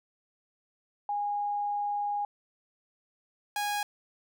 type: tone pair in turn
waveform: sine / sawtooth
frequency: 821 / 825.1 Hz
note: G#5 / G#5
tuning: -20 / -12 cents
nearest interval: unison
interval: 8 cents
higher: second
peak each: -28 / -25 dBFS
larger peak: second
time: 1.09-2.25 / 3.56-3.83 s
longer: first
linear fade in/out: 2 ms
effects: none